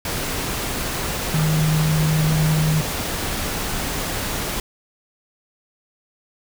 sine tone in noise, 155.56 Hz, D#3, in tune, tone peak -16 dBFS, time 1.34-2.81 s, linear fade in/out 2 ms, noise pink, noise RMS -25 dBFS, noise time 0.05-4.6 s, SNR +6 dB, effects none

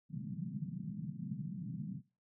white band-pass noise, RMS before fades -42 dBFS, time 0.09-2.02 s, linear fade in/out 50 ms, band 130 to 210 Hz, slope 48 dB/octave, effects noise-tail reverb RT60 0.3 s tail -19 dB re dry

